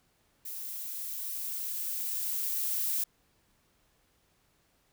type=noise with level ramp; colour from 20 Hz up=violet; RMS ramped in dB=-40 to -30 dBFS; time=0.45-3.04 s; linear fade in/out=5 ms; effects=pink hiss -70 dBFS RMS until 4.92 s